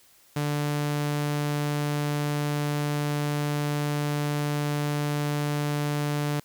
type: tone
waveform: sawtooth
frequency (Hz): 146.9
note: D3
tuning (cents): +1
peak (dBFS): -21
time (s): 0.36-6.4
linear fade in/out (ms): 5
effects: white hiss -58 dBFS RMS until 6.44 s